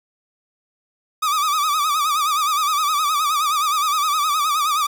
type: tone with vibrato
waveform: 45% pulse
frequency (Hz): 1209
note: D6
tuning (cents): +50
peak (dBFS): -17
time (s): 1.22-4.87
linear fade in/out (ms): 10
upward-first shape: sine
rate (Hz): 9.6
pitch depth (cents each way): 100
effects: 8-bit